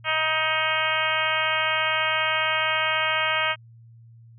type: harmonic tone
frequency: 314.7 Hz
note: D#4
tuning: 20 cents sharp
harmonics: 2 / 3 / 4 / 5 / 6 / 7 / 8 / 9 / 10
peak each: -31 / -31 / -28 / -29 / -31 / -28 / -30 / -31 / -31 dBFS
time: 0.04-3.56 s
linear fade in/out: 50 ms
effects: added 115 Hz sine -46 dBFS peak until 4.38 s